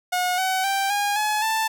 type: tone with pitch steps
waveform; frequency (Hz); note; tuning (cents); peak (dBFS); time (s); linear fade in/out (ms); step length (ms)
sawtooth; 724 / 753.4 / 784.1 / 816 / 849.1 / 883.7; F#5 / F#5 / G5 / G#5 / G#5 / A5; -38 / +31 / 0 / -31 / +38 / +7; -17; 0.12-1.68; 10; 260
effects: none